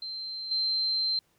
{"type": "tone with level steps", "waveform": "sine", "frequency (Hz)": 4124, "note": "C8", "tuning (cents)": -26, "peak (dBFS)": [-34, -25], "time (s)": [0.02, 1.19], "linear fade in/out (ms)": 2, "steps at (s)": 0.51, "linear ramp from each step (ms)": 5, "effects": ["pink hiss -69 dBFS RMS until 1.38 s", "high-pass 60 Hz 12 dB/octave"]}